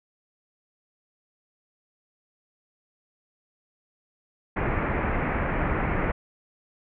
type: low-pass noise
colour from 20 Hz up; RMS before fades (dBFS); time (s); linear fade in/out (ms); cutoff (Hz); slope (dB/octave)
pink; -26; 4.56-6.12; 10; 2300; 48
effects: none